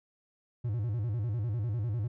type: tone with vibrato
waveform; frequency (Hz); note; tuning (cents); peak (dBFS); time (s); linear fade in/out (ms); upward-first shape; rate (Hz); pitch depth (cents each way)
triangle; 110.8; A2; +13; -27; 0.64-2.08; 10; square; 10; 150
effects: none